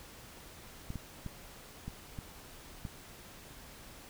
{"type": "clicks", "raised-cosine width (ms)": 5, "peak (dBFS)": -27, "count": 6, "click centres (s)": [0.904, 0.957, 1.263, 1.88, 2.188, 2.852], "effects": ["pink hiss -52 dBFS RMS until 4.09 s"]}